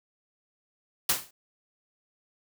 white noise with exponential decay, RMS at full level -20 dBFS, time 1.09-1.31 s, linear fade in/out 5 ms, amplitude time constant 46 ms, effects none

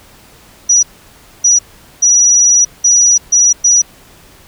sine tone bursts at uneven times, 5840 Hz, F#8, 24 cents flat, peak -5 dBFS, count 6, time 0.69-0.83 / 1.44-1.59 / 2.02-2.65 / 2.84-3.18 / 3.32-3.53 / 3.64-3.82 s, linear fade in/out 10 ms, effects pink hiss -42 dBFS RMS until 4.47 s

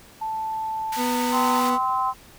sine tone with pitch glide, 880 to 911 Hz, A5 to A#5, 0 to -40 cents, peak -25 dBFS, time 0.21-1.6 s, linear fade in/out 10 ms, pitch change +60 cents, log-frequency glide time 0.95-1.05 s
pink high-pass noise, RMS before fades -34 dBFS, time 0.92-1.7 s, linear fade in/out 5 ms, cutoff 1400 Hz, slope 24 dB/octave
30% pulse tone, 246.9 Hz, B3, in tune, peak -21 dBFS, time 0.96-1.79 s, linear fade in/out 50 ms
harmonic tone, 258.8 Hz, C4, 19 cents flat, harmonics 3 / 4 / 5, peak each -26 / -22 / -30 dBFS, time 1.31-2.14 s, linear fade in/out 50 ms
effects pink hiss -49 dBFS RMS until 2.38 s

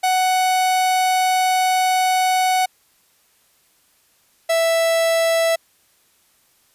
45% pulse tone pair in turn, 743 / 660.1 Hz, F#5 / E5, +7 / +2 cents, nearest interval major second, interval 205 cents, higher first, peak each -15 dBFS, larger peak neither, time 0.03-2.66 / 4.49-5.56 s, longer first, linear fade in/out 10 ms, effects white hiss -59 dBFS RMS until 6.74 s + resampled to 32000 Hz

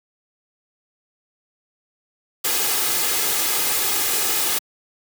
white noise with comb filter, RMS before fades -21 dBFS, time 2.44-4.59 s, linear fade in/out 10 ms, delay 2.4 ms, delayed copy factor +0.55, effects high-pass 150 Hz 12 dB/octave

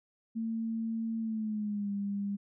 sine tone with pitch glide, 225.6 to 201 Hz, A3 to G3, +44 to +44 cents, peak -31 dBFS, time 0.35-2.37 s, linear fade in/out 20 ms, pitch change -200 cents, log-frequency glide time 1.19-1.91 s, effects none

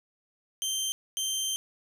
20% pulse tone bursts at uneven times, 3136 Hz, G7, in tune, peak -23 dBFS, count 2, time 0.62-0.92 / 1.17-1.56 s, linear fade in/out 0 ms, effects none

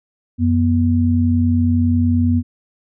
sine tone pair together, 90.9 / 242.7 Hz, F#2 / B3, -30 / -30 cents, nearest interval octave + perfect fourth, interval 1700 cents, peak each -15 dBFS, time 0.38-2.43 s, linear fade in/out 50 ms, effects none

